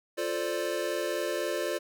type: chord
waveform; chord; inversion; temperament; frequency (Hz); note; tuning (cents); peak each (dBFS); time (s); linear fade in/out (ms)
square; D minor seventh; first; equal; 349.2 / 440 / 523.3 / 587.3; F4 / A4 / C5 / D5; 0 / 0 / 0 / 0; -35 / -37 / -36 / -34; 0.17-1.79; 20
effects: none